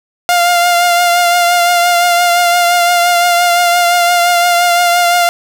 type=tone with vibrato; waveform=sawtooth; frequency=700 Hz; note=F5; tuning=4 cents sharp; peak=-4 dBFS; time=0.29-5.29 s; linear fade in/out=0 ms; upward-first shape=triangle; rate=5.8 Hz; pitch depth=29 cents each way; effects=none